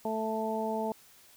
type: harmonic tone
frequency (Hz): 220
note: A3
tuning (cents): 0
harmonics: 1 / 2 / 3 / 4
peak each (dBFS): -35 / -35 / -35 / -35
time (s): 0.05-0.92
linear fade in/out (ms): 2
effects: white hiss -58 dBFS RMS until 1.36 s